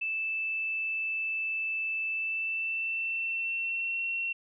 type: tone with pitch glide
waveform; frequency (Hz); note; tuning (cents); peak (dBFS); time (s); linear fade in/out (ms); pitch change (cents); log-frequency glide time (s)
sine; 2637 to 2721; E7 to F7; 0 to -46; -29; 0.01-4.33; 10; +54; 2.09-4.02
effects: none